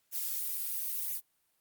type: noise with flanger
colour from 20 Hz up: violet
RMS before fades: -35 dBFS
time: 0.11-1.21 s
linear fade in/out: 50 ms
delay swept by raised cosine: 0.21 to 5.21 ms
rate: 0.99 Hz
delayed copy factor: -0.5
effects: white hiss -75 dBFS RMS until 1.6 s + Opus 48 kbps